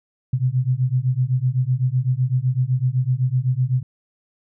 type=beating tone pair; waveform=sine; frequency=123.8 / 131.7 Hz; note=B2 / C3; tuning=+5 / +12 cents; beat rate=7.9 Hz; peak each=-20 dBFS; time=0.33-3.83 s; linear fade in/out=5 ms; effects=none